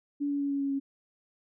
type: tone with pitch steps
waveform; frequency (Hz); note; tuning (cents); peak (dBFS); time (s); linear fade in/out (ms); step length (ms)
sine; 286.6 / 284.3 / 282 / 279.7 / 277.5 / 275.2; D4 / C#4 / C#4 / C#4 / C#4 / C#4; -42 / +44 / +30 / +16 / +2 / -12; -27; 0.2-0.8; 20; 100
effects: none